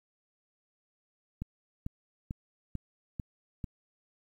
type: click train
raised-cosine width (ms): 5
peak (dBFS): -23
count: 6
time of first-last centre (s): 1.42-3.642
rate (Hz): 2.25
effects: 10-bit